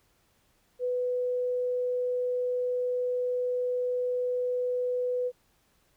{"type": "tone", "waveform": "sine", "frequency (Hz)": 496.7, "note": "B4", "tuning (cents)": 10, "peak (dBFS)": -26, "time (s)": [0.79, 5.32], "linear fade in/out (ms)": 50, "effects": ["pink hiss -68 dBFS RMS until 5.96 s"]}